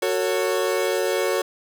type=chord; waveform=40% pulse; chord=F# minor; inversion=none; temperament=equal with one note detuned; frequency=370 / 450 / 554.4 Hz; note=F#4 / A4 / C#5; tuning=0 / +39 / 0 cents; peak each=-24 dBFS; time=0.02-1.42 s; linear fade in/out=5 ms; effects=none